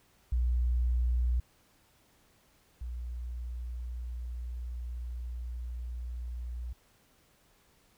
sine tone pair in turn, 60.6 / 60.29 Hz, B1 / B1, -32 / -41 cents, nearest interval unison, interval 9 cents, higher first, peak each -25 / -35 dBFS, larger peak first, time 0.32-1.4 / 2.81-6.73 s, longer second, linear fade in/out 5 ms, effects pink hiss -66 dBFS RMS until 7.97 s

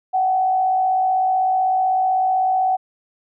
sine tone with frequency modulation, 752 Hz, F#5, 28 cents sharp, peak -15 dBFS, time 0.13-2.77 s, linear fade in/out 20 ms, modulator 55.9 Hz, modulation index 0.35, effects none

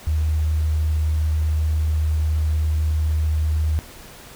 sine tone, 77.5 Hz, D#2, 6 cents flat, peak -17 dBFS, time 0.07-3.79 s, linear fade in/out 0 ms, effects pink hiss -42 dBFS RMS until 4.35 s

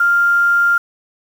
sine tone with quantisation, 1396.9 Hz, F6, in tune, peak -10 dBFS, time 0-0.78 s, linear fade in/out 5 ms, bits 6, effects none

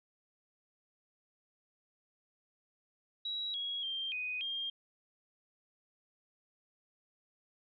sine tone with pitch steps, 3876 / 3315 / 3172 / 2494 / 3209 Hz, B7 / G#7 / G7 / D#7 / G7, -33 / -4 / +20 / +3 / +40 cents, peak -35 dBFS, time 3.25-4.7 s, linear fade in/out 5 ms, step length 290 ms, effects none

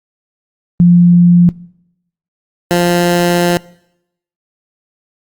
sine / 15% pulse tone pair in turn, 174.61 / 174.61 Hz, F3 / F3, 0 / 0 cents, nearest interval unison, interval 0 cents, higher neither, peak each -3 dBFS, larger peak neither, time 0.8-1.49 / 2.71-3.57 s, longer second, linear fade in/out 0 ms, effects noise-tail reverb RT60 0.8 s tail -23 dB re dry + Opus 32 kbps

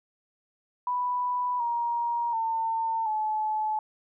sine tone with pitch steps, 987.8 / 943.7 / 901.6 / 861.4 Hz, B5 / A#5 / A5 / A5, 0 / +21 / +42 / -37 cents, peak -25 dBFS, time 0.87-3.79 s, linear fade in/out 2 ms, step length 730 ms, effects none

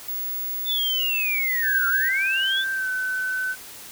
sine tone, 15700 Hz, B9, 11 cents flat, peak -26 dBFS, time 0.08-2.09 s, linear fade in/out 5 ms
sine linear two-way sweep, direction down then up, 3582 to 1361 to 3582 Hz, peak -22 dBFS, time 0.65-2.65 s, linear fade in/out 50 ms, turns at 1.88 s
sine tone with pitch glide, 1568 to 1516.3 Hz, G6 to F#6, 0 to +42 cents, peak -23 dBFS, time 1.62-3.56 s, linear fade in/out 50 ms, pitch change -58 cents, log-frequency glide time 2.73-2.89 s
effects white hiss -41 dBFS RMS until 3.91 s

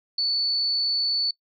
sine tone, 4468 Hz, C#8, 13 cents sharp, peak -21 dBFS, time 0.18-1.31 s, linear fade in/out 5 ms, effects noise-tail reverb RT60 0.1 s tail -22 dB re dry

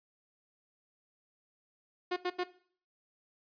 sawtooth tone bursts, 360 Hz, F#4, 47 cents flat, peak -26 dBFS, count 3, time 2.11-2.439 s, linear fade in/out 10 ms, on 55 ms, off 82 ms, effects noise-tail reverb RT60 0.5 s tail -17 dB re dry + resampled to 11025 Hz

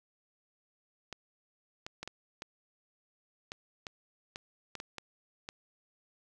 clicks, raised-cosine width 0.2 ms, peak -23 dBFS, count 12, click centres 1.127 / 1.865 / 2.03 / 2.076 / 2.421 / 3.519 / 3.868 / 4.359 / 4.753 / 4.801 / 4.983 / 5.489 s, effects none

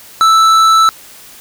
triangle tone with tanh clipping, 1318.5 Hz, E6, in tune, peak -7 dBFS, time 0.21-0.89 s, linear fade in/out 0 ms, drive 16 dB, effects white hiss -37 dBFS RMS until 1.4 s

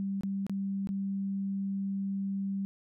sine tone with dropouts, 196 Hz, G3, in tune, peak -30 dBFS, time 0-2.65 s, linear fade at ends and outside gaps 0 ms, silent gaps 0.209-0.234 / 0.466-0.496 / 0.872-0.89 s, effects none

